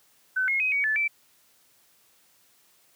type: tone with pitch steps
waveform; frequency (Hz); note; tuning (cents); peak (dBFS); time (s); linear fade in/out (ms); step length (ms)
sine; 1517 / 2158 / 2523 / 2254 / 1740 / 2327; F#6 / C#7 / D#7 / C#7 / A6 / D7; +43 / -47 / +23 / +28 / -20 / -17; -22; 0.36-1.08; 10; 120
effects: white hiss -62 dBFS RMS until 2.95 s + high-pass 80 Hz 12 dB/octave